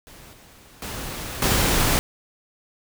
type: noise with level steps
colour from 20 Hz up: pink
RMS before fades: -45 / -49 / -32 / -20 dBFS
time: 0.07-1.99 s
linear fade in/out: 0 ms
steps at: 0.33 / 0.82 / 1.42 s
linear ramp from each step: 2 ms
effects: none